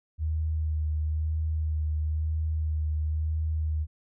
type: tone with vibrato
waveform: sine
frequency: 77.78 Hz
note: D#2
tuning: in tune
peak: -25 dBFS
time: 0.18-3.87 s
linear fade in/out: 50 ms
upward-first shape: sine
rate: 1 Hz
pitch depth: 21 cents each way
effects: none